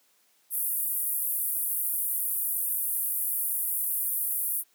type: band-pass noise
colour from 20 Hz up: white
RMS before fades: -29 dBFS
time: 0.5-4.64 s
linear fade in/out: 50 ms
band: 10000 to 16000 Hz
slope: 48 dB/octave
effects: white hiss -66 dBFS RMS until 4.74 s + high-pass 200 Hz 12 dB/octave